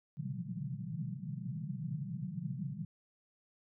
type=band-pass noise; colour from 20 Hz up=pink; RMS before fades=-40 dBFS; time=0.17-2.85 s; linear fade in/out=0 ms; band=120 to 200 Hz; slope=96 dB/octave; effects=none